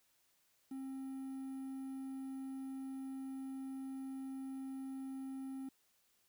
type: tone with quantisation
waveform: triangle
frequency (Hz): 266.9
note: C4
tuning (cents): +35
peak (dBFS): -40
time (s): 0.71-5.69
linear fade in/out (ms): 5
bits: 11
effects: white hiss -75 dBFS RMS until 6.28 s